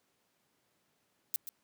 violet noise with echo, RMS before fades -32 dBFS, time 1.34-1.36 s, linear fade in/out 0 ms, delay 130 ms, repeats 1, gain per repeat -10 dB, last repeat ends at 1.49 s, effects pink hiss -75 dBFS RMS until 1.63 s + high-pass 150 Hz 12 dB/octave

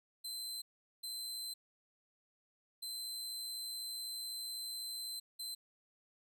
sawtooth tone bursts at uneven times, 4078 Hz, C8, 45 cents flat, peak -38 dBFS, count 4, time 0.24-0.62 / 1.03-1.54 / 2.82-5.2 / 5.39-5.55 s, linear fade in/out 10 ms, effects none

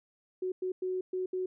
sine tone bursts at uneven times, 370 Hz, F#4, in tune, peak -30 dBFS, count 5, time 0.42-0.52 / 0.62-0.72 / 0.82-1.01 / 1.13-1.26 / 1.33-1.46 s, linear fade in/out 5 ms, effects none

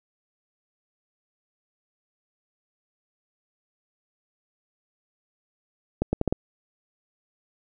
accelerating click train, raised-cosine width 2 ms, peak -9 dBFS, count 5, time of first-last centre 6.02-6.325 s, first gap 110 ms, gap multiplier 0.76, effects none

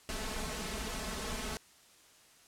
pink noise with comb filter, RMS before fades -38 dBFS, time 0.09-1.57 s, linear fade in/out 0 ms, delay 4.6 ms, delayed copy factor +0.75, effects white hiss -61 dBFS RMS until 2.47 s + low-pass 10000 Hz 12 dB/octave

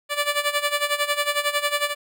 10% pulse tone with tremolo, 583 Hz, D5, 13 cents flat, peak -10 dBFS, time 0.09-1.95 s, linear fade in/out 50 ms, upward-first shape sine, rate 11 Hz, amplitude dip 80%, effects none

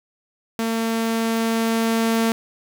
sawtooth tone with level ramp, 226.6 Hz, A#3, 49 cents flat, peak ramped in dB -17 to -13 dBFS, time 0.59-2.32 s, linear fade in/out 0 ms, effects 8-bit

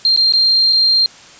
sine tone with dropouts, 4186 Hz, C8, in tune, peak -9 dBFS, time 0.05-1.06 s, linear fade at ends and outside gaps 1 ms, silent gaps 0.163-0.174 / 0.324-0.336 / 0.726-0.73 s, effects white hiss -40 dBFS RMS until 1.39 s + resampled to 16000 Hz

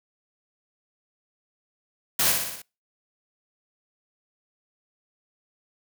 white noise with echo, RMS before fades -22 dBFS, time 2.19-2.32 s, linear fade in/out 5 ms, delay 60 ms, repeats 5, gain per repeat -4 dB, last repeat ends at 2.62 s, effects noise-tail reverb RT60 0.3 s tail -26 dB re dry

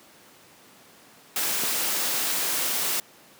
white noise, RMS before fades -26 dBFS, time 1.36-3 s, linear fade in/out 2 ms
click, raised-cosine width 2 ms, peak -20 dBFS, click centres 1.636 s
effects pink hiss -52 dBFS RMS until 3.39 s + high-pass 200 Hz 12 dB/octave

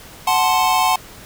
square chord, F# diminished, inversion none, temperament equal with one note detuned, 740 / 874.4 / 1046.5 Hz, F#5 / A5 / C6, 0 / -11 / 0 cents, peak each -19 dBFS, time 0.27-0.96 s, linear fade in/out 5 ms, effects pink hiss -40 dBFS RMS until 1.25 s

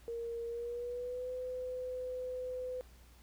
sine tone with pitch glide, 466.2 to 505.5 Hz, A#4 to B4, 0 to +40 cents, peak -37 dBFS, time 0.08-2.81 s, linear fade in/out 0 ms, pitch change +140 cents, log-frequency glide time 0.46-1.31 s, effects added 60 Hz sine -57 dBFS peak until 3.22 s + pink hiss -64 dBFS RMS until 3.22 s

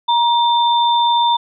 sine tone pair together, 946 / 3572 Hz, A#5 / A7, +25 / +25 cents, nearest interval octave + major seventh, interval 2300 cents, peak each -12 / -19 dBFS, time 0.08-1.37 s, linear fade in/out 10 ms, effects none

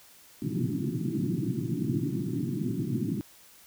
pink band-pass noise, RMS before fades -30 dBFS, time 0.42-3.21 s, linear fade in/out 0 ms, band 110 to 360 Hz, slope 96 dB/octave, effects white hiss -55 dBFS RMS until 3.66 s

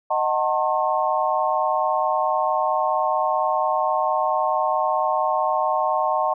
sine chord, D# diminished seventh, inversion none, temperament just, 622.3 / 746.7 / 896 / 1075.3 Hz, D#5 / F#5 / A5 / C6, 0 / +16 / +31 / +47 cents, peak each -24 dBFS, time 0.1-6.34 s, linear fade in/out 10 ms, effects none

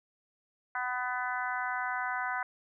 harmonic tone, 250 Hz, B3, 21 cents sharp, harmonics 3 / 4 / 5 / 6 / 7 / 8, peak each -37 / -37 / -40 / -35 / -42 / -42 dBFS, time 0.75-2.43 s, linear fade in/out 2 ms, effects none

